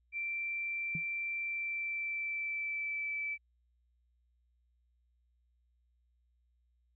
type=tone with pitch glide; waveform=sine; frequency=2349 to 2315 Hz; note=D7 to D7; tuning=0 to -25 cents; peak=-34 dBFS; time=0.12-3.38 s; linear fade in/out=50 ms; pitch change=-25 cents; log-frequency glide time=1.38-3.12 s
type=tone with exponential decay; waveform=sine; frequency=163.9 Hz; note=E3; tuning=10 cents flat; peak=-33 dBFS; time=0.95-1.04 s; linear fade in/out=2 ms; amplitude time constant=19 ms
effects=added 60 Hz sine -70 dBFS peak until 6.95 s